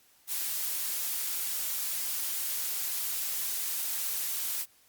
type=noise; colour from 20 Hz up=blue; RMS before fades=-32 dBFS; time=0.27-4.66 s; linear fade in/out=50 ms; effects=white hiss -63 dBFS RMS until 4.88 s + Opus 48 kbps